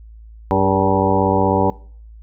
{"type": "harmonic tone with a mistuned harmonic", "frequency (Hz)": 96.1, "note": "G2", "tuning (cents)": -34, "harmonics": [1, 2, 3, 4, 5, 6, 8, 9, 10], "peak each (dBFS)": [-22, -22, -22, -22, -22, -22, -22, -22, -22], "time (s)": [0.51, 1.7], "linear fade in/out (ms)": 0, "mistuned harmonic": 4, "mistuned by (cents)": 44, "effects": ["noise-tail reverb RT60 0.5 s tail -22 dB re dry", "added 55 Hz sine -37 dBFS peak until 2.22 s"]}